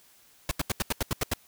pink noise bursts, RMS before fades -27 dBFS, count 9, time 0.49-1.337 s, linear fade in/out 2 ms, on 23 ms, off 80 ms, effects white hiss -59 dBFS RMS until 1.47 s

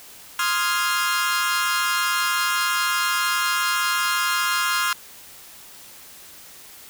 sawtooth chord, F minor seventh, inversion second, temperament equal, 1046.5 / 1244.5 / 1396.9 / 1661.2 Hz, C6 / Eb6 / F6 / Ab6, 0 / 0 / 0 / 0 cents, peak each -22 / -24 / -20 / -24 dBFS, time 0.39-4.93 s, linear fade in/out 2 ms, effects white hiss -44 dBFS RMS until 6.89 s

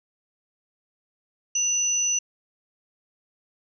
sine tone pair together, 2794 / 5972 Hz, F7 / F#8, 0 / +15 cents, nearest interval octave + minor second, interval 1315 cents, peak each -31 / -21 dBFS, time 1.55-2.19 s, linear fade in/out 5 ms, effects none

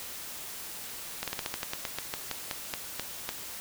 slowing click train, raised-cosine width 0.2 ms, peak -14 dBFS, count 16, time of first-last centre 1.23-3.291 s, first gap 47 ms, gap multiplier 1.14, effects white hiss -41 dBFS RMS until 3.6 s

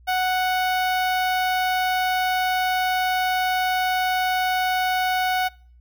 sawtooth tone with notch filter, 740 Hz, F#5, in tune, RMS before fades -22 dBFS, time 0.07-5.49 s, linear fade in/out 20 ms, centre 7600 Hz, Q 0.85, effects noise-tail reverb RT60 0.5 s tail -26 dB re dry + added 60 Hz sine -48 dBFS peak until 5.8 s

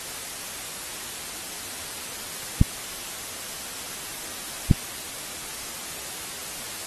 clicks, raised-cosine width 5 ms, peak -3 dBFS, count 2, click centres 2.614 / 4.712 s, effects white hiss -35 dBFS RMS until 6.86 s + AAC 32 kbps

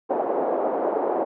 white band-pass noise, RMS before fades -24 dBFS, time 0.09-1.25 s, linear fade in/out 20 ms, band 320 to 740 Hz, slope 24 dB/octave, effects none

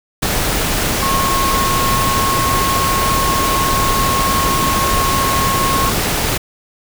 sine tone in noise, 1086 Hz, C#6, 36 cents flat, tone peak -16 dBFS, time 1.02-5.9 s, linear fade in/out 10 ms, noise pink, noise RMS -17 dBFS, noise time 0.22-6.38 s, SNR -2 dB, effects none

